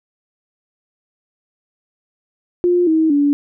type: tone with pitch steps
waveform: sine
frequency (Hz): 353.6 / 318.7 / 287.2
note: F4 / D#4 / D4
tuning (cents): +22 / +42 / -39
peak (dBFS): -11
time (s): 2.64-3.33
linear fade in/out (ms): 0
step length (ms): 230
effects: none